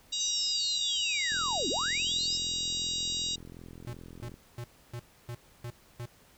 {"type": "harmonic tone", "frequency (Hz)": 950, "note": "A#5", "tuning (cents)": 33, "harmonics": [3, 4, 5, 6, 7, 8], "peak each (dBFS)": [-41, -32, -39, -40, -45, -39], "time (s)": [0.12, 3.36], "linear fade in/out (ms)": 10}
{"type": "linear two-way sweep", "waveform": "sine", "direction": "down then up", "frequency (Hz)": [6210, 232.3, 5400], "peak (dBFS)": -31, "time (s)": [0.19, 2.38], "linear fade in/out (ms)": 20, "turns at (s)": 1.69}
{"type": "click train", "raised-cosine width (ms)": 3, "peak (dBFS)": -34, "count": 130, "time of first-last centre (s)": [1.32, 4.341], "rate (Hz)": 42.7}
{"type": "tone bursts", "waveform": "square", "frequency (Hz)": 119.7, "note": "A#2", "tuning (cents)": 46, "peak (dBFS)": -37, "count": 7, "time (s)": [3.87, 6.058], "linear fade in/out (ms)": 5, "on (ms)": 64, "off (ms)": 290}
{"effects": ["pink hiss -60 dBFS RMS until 6.37 s"]}